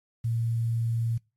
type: tone with quantisation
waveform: sine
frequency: 115.5 Hz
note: A#2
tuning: 16 cents flat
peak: -24 dBFS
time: 0.24-1.18 s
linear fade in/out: 10 ms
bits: 9
effects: noise-tail reverb RT60 0.3 s tail -25 dB re dry + MP3 64 kbps